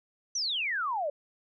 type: exponential sweep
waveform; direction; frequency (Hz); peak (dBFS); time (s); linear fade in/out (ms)
sine; down; 6160 to 554.4; -28; 0.35-1.1; 5
effects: none